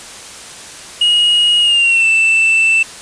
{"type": "tone with pitch glide", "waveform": "triangle", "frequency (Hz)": [2884, 2660], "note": ["F#7", "E7"], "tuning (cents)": [-45, 15], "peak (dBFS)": -7, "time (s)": [1.01, 2.83], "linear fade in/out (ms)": 5, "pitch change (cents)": -140, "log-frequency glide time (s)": [1.61, 2.07], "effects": ["white hiss -32 dBFS RMS until 3.01 s", "resampled to 22050 Hz"]}